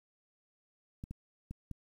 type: clicks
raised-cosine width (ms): 5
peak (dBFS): -29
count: 4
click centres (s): 1.039 / 1.11 / 1.51 / 1.713
effects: 10-bit